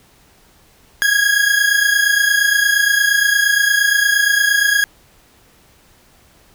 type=tone pair together; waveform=40% pulse; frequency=1636.4 / 1665 Hz; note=G#6 / G#6; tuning=-26 / +4 cents; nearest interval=unison; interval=30 cents; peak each=-14 dBFS; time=1.02-4.84 s; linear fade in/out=0 ms; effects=pink hiss -51 dBFS RMS until 6.54 s

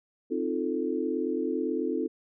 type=chord; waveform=sine; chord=F dominant seventh; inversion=second; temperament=equal; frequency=261.6 / 311.1 / 349.2 / 440 Hz; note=C4 / Eb4 / F4 / A4; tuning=0 / 0 / 0 / 0 cents; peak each=-32 dBFS; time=0.3-2.08 s; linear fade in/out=20 ms; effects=none

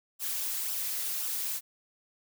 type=noise with flanger; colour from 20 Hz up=blue; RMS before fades=-33 dBFS; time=0.19-1.61 s; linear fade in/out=50 ms; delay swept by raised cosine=0.45 to 4.25 ms; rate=1.9 Hz; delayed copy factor=-0.5; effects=none

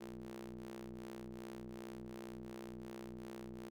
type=ring-modulated tone; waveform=sawtooth; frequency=62.3 Hz; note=B1; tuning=16 cents sharp; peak=-40 dBFS; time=0-3.7 s; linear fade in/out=20 ms; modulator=279 Hz; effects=none

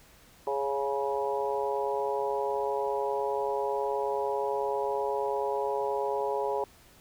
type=harmonic tone with a mistuned harmonic; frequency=138.59 Hz; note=C#3; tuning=in tune; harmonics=3 / 4 / 5 / 6 / 7; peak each=-31 / -33 / -38 / -34 / -35 dBFS; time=0.47-6.64 s; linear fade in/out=2 ms; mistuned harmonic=6; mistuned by=+18 cents; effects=pink hiss -57 dBFS RMS until 7 s

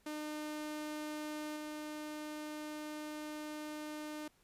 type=tone with level steps; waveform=sawtooth; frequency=303.1 Hz; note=D#4; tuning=45 cents flat; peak=-36 / -38 dBFS; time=0.06-4.28 s; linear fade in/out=5 ms; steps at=1.56 s; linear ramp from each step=5 ms; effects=pink hiss -71 dBFS RMS until 4.43 s + resampled to 32000 Hz

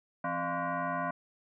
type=tone with frequency modulation; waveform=sine; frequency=169.3 Hz; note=E3; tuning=46 cents sharp; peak=-30 dBFS; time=0.24-1.11 s; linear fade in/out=5 ms; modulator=432 Hz; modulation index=3.1; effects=none

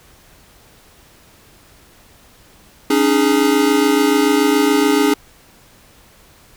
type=chord; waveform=square; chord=C# suspended second; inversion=none; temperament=equal with one note detuned; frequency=277.2 / 304.2 / 415.3 Hz; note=C#4 / D#4 / G#4; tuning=0 / -39 / 0 cents; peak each=-17 dBFS; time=2.9-5.14 s; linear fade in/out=5 ms; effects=pink hiss -48 dBFS RMS until 6.56 s

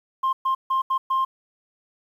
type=tone bursts at uneven times; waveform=sine; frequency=1057 Hz; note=C6; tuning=17 cents sharp; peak=-17 dBFS; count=5; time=0.23-0.33 / 0.45-0.55 / 0.7-0.82 / 0.9-0.98 / 1.1-1.25 s; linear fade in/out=10 ms; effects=tanh soft clip ceiling -17 dBFS + 9-bit

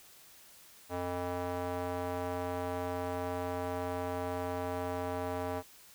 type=tone with band-pass filter; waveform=square; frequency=89 Hz; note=F2; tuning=33 cents sharp; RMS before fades=-36 dBFS; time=0.89-5.63 s; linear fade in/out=50 ms; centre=700 Hz; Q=1.3; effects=white hiss -57 dBFS RMS until 5.94 s

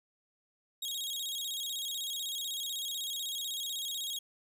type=tone with vibrato; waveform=sawtooth; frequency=3520 Hz; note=A7; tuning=in tune; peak=-32 dBFS; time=0.82-4.19 s; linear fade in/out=5 ms; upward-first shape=square; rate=16 Hz; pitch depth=120 cents each way; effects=none

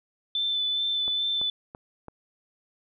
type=tone with vibrato; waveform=sine; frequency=3520 Hz; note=A7; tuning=in tune; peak=-24 dBFS; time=0.35-1.5 s; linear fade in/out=2 ms; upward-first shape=sine; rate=2.4 Hz; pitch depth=16 cents each way
type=click train; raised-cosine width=1 ms; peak=-26 dBFS; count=4; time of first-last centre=1.08-2.083 s; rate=2.99 Hz
effects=none

